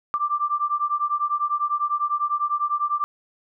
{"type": "beating tone pair", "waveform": "sine", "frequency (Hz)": [1174.7, 1184.7], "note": ["D6", "D6"], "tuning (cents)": [0, 15], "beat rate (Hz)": 10, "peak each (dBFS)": -24, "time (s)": [0.14, 3.04], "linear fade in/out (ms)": 0, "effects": []}